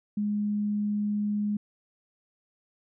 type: tone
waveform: sine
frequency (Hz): 207.7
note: G#3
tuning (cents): 0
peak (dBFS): -25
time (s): 0.17-1.57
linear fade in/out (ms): 5
effects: none